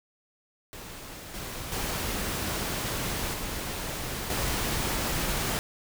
pink noise with level steps, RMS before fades -42 / -37 / -31 / -34 / -29 dBFS, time 0.73-5.59 s, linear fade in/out 0 ms, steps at 1.34 / 1.72 / 3.34 / 4.3 s, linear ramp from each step 2 ms, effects none

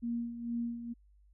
sine tone with tremolo, 235.4 Hz, A#3, 17 cents sharp, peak -31 dBFS, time 0.02-0.94 s, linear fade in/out 20 ms, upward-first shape sine, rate 2.2 Hz, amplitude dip 65%, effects added 50 Hz sine -60 dBFS peak until 1.33 s

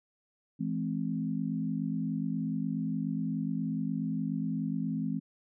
sine chord, E augmented, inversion none, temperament equal with one note detuned, 164.81 / 212 / 261.6 Hz, E3 / G#3 / B#3, 0 / +36 / 0 cents, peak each -34 dBFS, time 0.59-5.2 s, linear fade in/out 20 ms, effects none

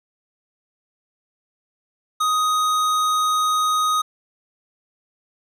sine tone with hard clipping, 1250 Hz, D#6, 8 cents sharp, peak -19 dBFS, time 2.2-4.02 s, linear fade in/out 10 ms, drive 15 dB, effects none

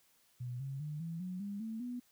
sine tone with pitch steps, 123.47 / 136.21 / 150.26 / 165.77 / 182.87 / 201.7 / 222.6 / 245.5 Hz, B2 / C#3 / D3 / E3 / F#3 / G3 / A3 / B3, 0 / -30 / +40 / +10 / -20 / +50 / +20 / -10 cents, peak -38 dBFS, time 0.4-2 s, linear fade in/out 10 ms, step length 200 ms, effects white hiss -70 dBFS RMS until 2.11 s

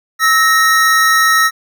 square tone pair together, 1303.8 / 1864.7 Hz, E6 / A#6, -19 / 0 cents, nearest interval tritone, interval 619 cents, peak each -12 dBFS, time 0.19-1.51 s, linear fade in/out 50 ms, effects none

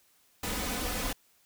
pink noise with comb filter, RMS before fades -33 dBFS, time 0.43-1.13 s, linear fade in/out 5 ms, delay 4 ms, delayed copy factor +0.6, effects white hiss -66 dBFS RMS until 1.45 s

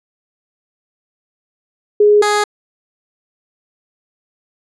sine / 15% pulse tone pair in turn, 416.3 / 416.3 Hz, G#4 / G#4, +4 / +4 cents, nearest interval unison, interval 0 cents, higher neither, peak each -6 dBFS, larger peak neither, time 2-2.22 / 2.22-2.44 s, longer neither, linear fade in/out 5 ms, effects resampled to 22050 Hz

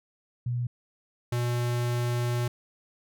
sine / square tone pair in turn, 121.7 / 120.93 Hz, B2 / B2, -25 / -36 cents, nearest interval unison, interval 11 cents, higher first, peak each -26 dBFS, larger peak neither, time 0.46-0.67 / 1.32-2.48 s, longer second, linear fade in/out 5 ms, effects none

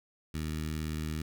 15% pulse tone with notch filter, 77.78 Hz, D#2, in tune, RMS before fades -35 dBFS, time 0.34-1.22 s, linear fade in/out 5 ms, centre 730 Hz, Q 0.65, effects 11-bit

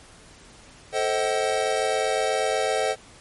square chord, A diminished seventh, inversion none, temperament just, 440 / 528 / 633.6 / 760.3 Hz, A4 / C5 / Eb5 / Gb5, 0 / +16 / +31 / +47 cents, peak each -28 dBFS, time 0.92-2.96 s, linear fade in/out 50 ms, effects pink hiss -49 dBFS RMS until 3.2 s + MP3 48 kbps

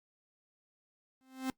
45% pulse tone with exponential growth, 261.6 Hz, C4, in tune, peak -30 dBFS, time 1.21-1.5 s, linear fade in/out 0 ms, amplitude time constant 62 ms, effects noise-tail reverb RT60 0.1 s tail -20 dB re dry + Opus 48 kbps

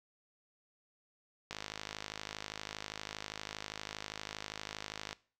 click train, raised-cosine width 0.2 ms, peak -22 dBFS, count 191, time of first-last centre 1.51-5.129 s, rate 52.5 Hz, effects noise-tail reverb RT60 0.4 s tail -20 dB re dry

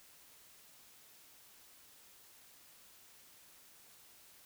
silence, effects white hiss -61 dBFS RMS until 4.45 s

